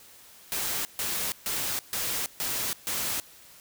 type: noise bursts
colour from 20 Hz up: white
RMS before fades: -30 dBFS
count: 6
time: 0.52-3.2 s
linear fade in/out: 0 ms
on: 330 ms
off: 140 ms
effects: white hiss -52 dBFS RMS until 3.6 s